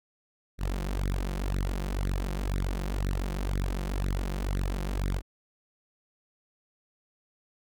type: tone with flanger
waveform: sawtooth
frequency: 47.22 Hz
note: F#1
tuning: 36 cents sharp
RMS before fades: -30 dBFS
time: 0.58-5.22 s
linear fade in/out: 50 ms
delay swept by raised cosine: 0.49 to 5.79 ms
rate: 2 Hz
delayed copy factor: +1
effects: none